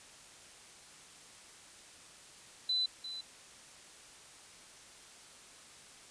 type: tone with echo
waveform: sine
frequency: 4009 Hz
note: B7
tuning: 25 cents sharp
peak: -29 dBFS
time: 2.69-2.86 s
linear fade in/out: 5 ms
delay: 350 ms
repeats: 1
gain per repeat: -11 dB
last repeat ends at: 3.21 s
effects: white hiss -55 dBFS RMS until 6.1 s + resampled to 22050 Hz